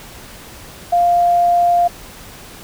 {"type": "tone", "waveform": "sine", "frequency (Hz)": 698.5, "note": "F5", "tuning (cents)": 0, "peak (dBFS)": -10, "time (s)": [0.92, 1.88], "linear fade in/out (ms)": 10, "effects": ["pink hiss -37 dBFS RMS until 2.63 s"]}